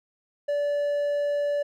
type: tone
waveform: triangle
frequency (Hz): 579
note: D5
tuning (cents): -25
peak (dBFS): -21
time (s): 0.48-1.63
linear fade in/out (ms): 10
effects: none